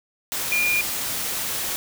sine tone in noise, 2412 Hz, D7, 46 cents sharp, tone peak -19 dBFS, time 0.52-0.81 s, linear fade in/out 0 ms, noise white, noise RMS -27 dBFS, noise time 0.32-1.76 s, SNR +5 dB, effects none

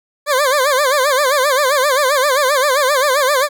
20% pulse tone with vibrato, 551 Hz, C#5, 11 cents flat, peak -7 dBFS, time 0.26-3.49 s, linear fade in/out 50 ms, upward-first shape sine, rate 7.6 Hz, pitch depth 150 cents each way, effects none

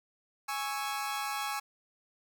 sawtooth chord, C# minor, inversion second, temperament equal, 830.6 / 1108.7 / 1318.5 Hz, G#5 / C#6 / E6, 0 / 0 / 0 cents, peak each -32 / -34 / -36 dBFS, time 0.48-1.6 s, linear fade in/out 10 ms, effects none

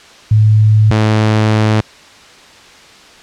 sine / sawtooth tone pair in turn, 107.6 / 108.29 Hz, A2 / A2, -38 / -27 cents, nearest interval unison, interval 11 cents, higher second, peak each -5 dBFS, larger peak neither, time 0.31-0.91 / 0.91-1.81 s, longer second, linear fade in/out 5 ms, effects white hiss -39 dBFS RMS until 3.22 s + low-pass 5000 Hz 12 dB/octave

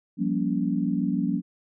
sine chord, G half-diminished seventh, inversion third, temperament just, 176.4 / 196 / 235.2 / 282.2 Hz, F3 / G3 / Bb3 / Db4, +18 / 0 / +16 / +31 cents, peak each -28 dBFS, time 0.17-1.42 s, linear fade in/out 50 ms, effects none

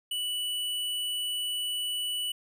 square tone, 2960 Hz, F#7, in tune, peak -30 dBFS, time 0.11-2.32 s, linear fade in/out 5 ms, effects none

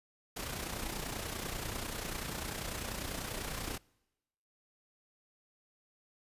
pink noise with amplitude modulation, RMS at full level -37 dBFS, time 0.36-3.78 s, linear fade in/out 10 ms, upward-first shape sine, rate 30.2 Hz, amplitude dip 55%, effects noise-tail reverb RT60 1.0 s tail -26 dB re dry + resampled to 32000 Hz

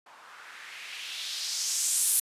violet noise with low-pass filter sweep, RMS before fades -32 dBFS, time 0.06-2.2 s, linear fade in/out 5 ms, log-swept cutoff 940 to 11000 Hz, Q 2.2, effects resampled to 32000 Hz

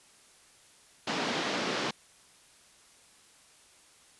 pink band-pass noise, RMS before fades -32 dBFS, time 1.07-1.91 s, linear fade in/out 5 ms, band 190 to 5300 Hz, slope 24 dB/octave, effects white hiss -59 dBFS RMS until 4.19 s + resampled to 24000 Hz

